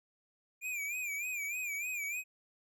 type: tone with vibrato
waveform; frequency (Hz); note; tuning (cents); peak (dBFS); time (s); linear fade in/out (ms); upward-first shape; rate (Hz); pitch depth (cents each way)
square; 2388; D7; +28; -36; 0.61-2.24; 50; sine; 3.3; 100
effects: none